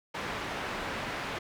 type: low-pass noise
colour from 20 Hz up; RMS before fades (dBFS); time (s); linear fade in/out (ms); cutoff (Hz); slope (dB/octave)
white; -36; 0.14-1.39; 10; 1900; 12
effects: none